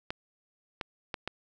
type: clicks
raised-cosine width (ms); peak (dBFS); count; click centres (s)
0.3; -17; 4; 0.105 / 0.812 / 1.142 / 1.276
effects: none